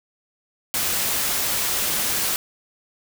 white noise, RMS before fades -23 dBFS, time 0.74-2.36 s, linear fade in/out 0 ms, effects none

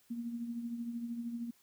sine tone with tremolo, 235.1 Hz, A#3, 15 cents sharp, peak -34 dBFS, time 0.1-1.51 s, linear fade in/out 10 ms, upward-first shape triangle, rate 13 Hz, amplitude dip 60%, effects white hiss -68 dBFS RMS until 1.62 s

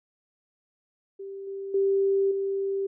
sine tone with level steps, 392 Hz, G4, in tune, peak -35 / -32 / -20 / -25 dBFS, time 1.19-2.87 s, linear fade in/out 10 ms, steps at 1.47 / 1.74 / 2.31 s, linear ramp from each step 5 ms, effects none

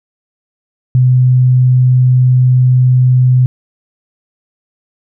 sine tone, 126.9 Hz, B2, 47 cents sharp, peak -5 dBFS, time 0.95-3.46 s, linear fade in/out 0 ms, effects none

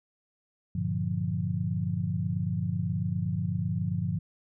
sine chord, G minor seventh, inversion none, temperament equal, 98 / 116.54 / 146.83 / 174.61 Hz, G2 / Bb2 / D3 / F3, 0 / 0 / 0 / 0 cents, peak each -32 / -34 / -33 / -31 dBFS, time 0.75-4.19 s, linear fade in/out 5 ms, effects none

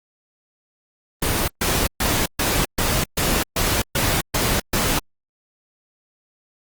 pink noise bursts, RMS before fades -20 dBFS, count 10, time 1.22-4.99 s, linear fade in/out 5 ms, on 260 ms, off 130 ms, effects Opus 24 kbps

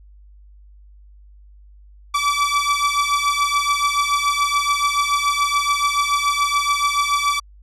sawtooth beating tone pair, 1151 / 1158 Hz, D6 / D6, -35 / -25 cents, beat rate 7 Hz, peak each -16 dBFS, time 2.14-7.4 s, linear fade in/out 10 ms, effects added 50 Hz sine -43 dBFS peak until 7.62 s + low-pass 9000 Hz 12 dB/octave

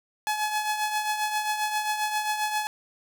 sawtooth tone with tremolo, 850 Hz, G#5, 40 cents sharp, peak -19 dBFS, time 0.27-2.67 s, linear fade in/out 0 ms, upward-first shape triangle, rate 7.5 Hz, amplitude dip 60%, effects none

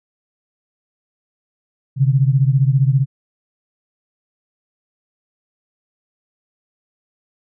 sine beating tone pair, 130.7 / 145.7 Hz, C3 / D3, -1 / -13 cents, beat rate 15 Hz, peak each -13 / -16 dBFS, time 1.96-3.06 s, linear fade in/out 50 ms, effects none

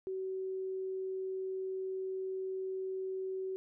sine tone, 378.6 Hz, F#4, 40 cents sharp, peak -35 dBFS, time 0.07-3.56 s, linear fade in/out 0 ms, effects none

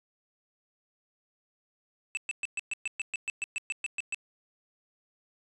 square tone bursts, 2637 Hz, E7, in tune, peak -30 dBFS, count 15, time 2.15-4.145 s, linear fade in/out 0 ms, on 21 ms, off 120 ms, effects resampled to 24000 Hz

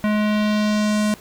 square tone with low-pass filter sweep, 211.2 Hz, G#3, 29 cents sharp, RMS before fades -19 dBFS, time 0.04-1.14 s, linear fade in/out 0 ms, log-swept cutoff 2200 to 9800 Hz, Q 1.3, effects pink hiss -45 dBFS RMS until 1.2 s

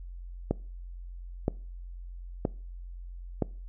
click train, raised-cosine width 2 ms, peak -12 dBFS, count 4, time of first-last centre 0.51-3.423 s, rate 1.03 Hz, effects noise-tail reverb RT60 0.4 s tail -23 dB re dry + added 44 Hz sine -39 dBFS peak until 3.68 s

